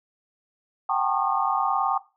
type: tone cluster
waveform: sine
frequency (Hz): 763 / 802 / 899 / 1088 / 1217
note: G5 / G5 / A5 / C#6 / D#6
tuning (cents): -47 / +39 / +37 / -33 / -39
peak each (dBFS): -28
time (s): 0.89-1.98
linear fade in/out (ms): 5
effects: noise-tail reverb RT60 0.3 s tail -17 dB re dry